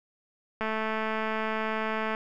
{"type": "click train", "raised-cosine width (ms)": 0.5, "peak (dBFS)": -16, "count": 338, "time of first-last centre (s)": [0.61, 2.149], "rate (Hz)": 219, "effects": []}